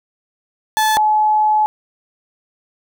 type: tone pair in turn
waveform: 35% pulse / sine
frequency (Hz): 867 / 854.6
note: A5 / G#5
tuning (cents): -26 / +49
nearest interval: unison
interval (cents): 25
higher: first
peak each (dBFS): -11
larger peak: neither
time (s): 0.77-0.97 / 0.97-1.66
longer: second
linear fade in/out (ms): 0
effects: none